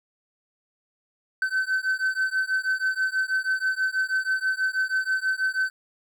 triangle beating tone pair, 1527 / 1533.2 Hz, G6 / G6, -46 / -39 cents, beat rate 6.2 Hz, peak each -24 dBFS, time 1.42-5.7 s, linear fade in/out 2 ms, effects none

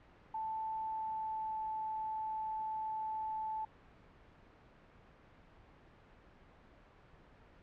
sine tone with pitch glide, 880 to 872.9 Hz, A5 to A5, 0 to -14 cents, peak -36 dBFS, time 0.34-3.65 s, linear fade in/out 5 ms, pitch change -14 cents, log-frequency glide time 0.8-1.64 s, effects pink hiss -61 dBFS RMS until 7.62 s + low-pass 2000 Hz 12 dB/octave

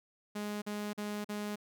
sawtooth tone bursts, 208 Hz, G#3, 3 cents sharp, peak -32 dBFS, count 4, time 0.35-1.559 s, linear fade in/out 10 ms, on 270 ms, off 43 ms, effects none

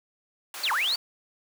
pink high-pass noise, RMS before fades -38 dBFS, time 0.54-0.96 s, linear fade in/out 2 ms, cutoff 910 Hz, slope 12 dB/octave
sine linear two-way sweep, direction down then up, 4748 to 830.6 to 4748 Hz, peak -23 dBFS, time 0.63-0.96 s, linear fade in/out 10 ms, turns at 0.72 s
effects none

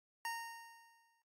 25% pulse tone with exponential decay, 924 Hz, A#5, 16 cents flat, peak -34 dBFS, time 0.25-1.22 s, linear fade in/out 1 ms, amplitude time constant 210 ms, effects noise-tail reverb RT60 0.1 s tail -23 dB re dry + AAC 48 kbps

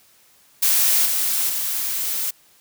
blue noise with level steps, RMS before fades -17 / -21 / -24 dBFS, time 0.62-2.31 s, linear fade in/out 10 ms, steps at 1.05 / 1.49 s, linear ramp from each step 10 ms, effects white hiss -55 dBFS RMS until 2.6 s

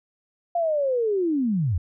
sine linear sweep, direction down, 702 to 74.6 Hz, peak -20 dBFS, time 0.55-1.78 s, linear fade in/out 5 ms, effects none

